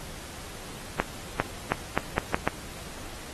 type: accelerating click train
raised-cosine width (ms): 0.5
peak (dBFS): -7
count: 7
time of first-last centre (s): 1-2.476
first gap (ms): 400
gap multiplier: 0.8
effects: pink hiss -42 dBFS RMS until 3.33 s + AAC 32 kbps